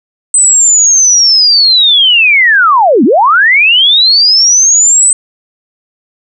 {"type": "linear two-way sweep", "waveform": "sine", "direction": "down then up", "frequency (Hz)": [8180, 203.7, 8180], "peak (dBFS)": -3, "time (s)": [0.34, 5.13], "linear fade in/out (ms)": 2, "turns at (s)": 3.04, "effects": []}